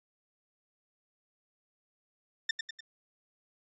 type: tone with echo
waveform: 20% pulse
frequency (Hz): 1800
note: A6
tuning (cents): +39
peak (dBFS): -21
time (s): 2.49-2.51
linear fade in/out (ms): 5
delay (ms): 99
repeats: 3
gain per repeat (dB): -6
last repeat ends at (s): 2.807
effects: resampled to 22050 Hz